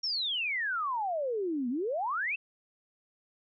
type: exponential two-way sweep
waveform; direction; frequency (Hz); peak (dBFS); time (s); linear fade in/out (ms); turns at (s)
sine; down then up; 5650 to 233.1 to 2748; -29; 0.03-2.36; 10; 1.69
effects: none